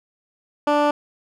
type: tone with band-pass filter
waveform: 15% pulse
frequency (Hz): 293.7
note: D4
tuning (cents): 0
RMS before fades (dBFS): -18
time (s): 0.67-0.91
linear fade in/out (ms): 5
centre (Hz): 710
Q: 0.64
effects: none